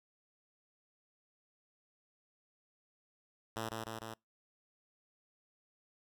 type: tone with echo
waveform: 5% pulse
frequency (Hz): 111.7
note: A2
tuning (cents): +27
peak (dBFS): -26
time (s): 3.56-3.69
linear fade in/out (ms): 5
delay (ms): 150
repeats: 3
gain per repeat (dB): -2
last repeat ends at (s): 4.14
effects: noise-tail reverb RT60 0.2 s tail -26 dB re dry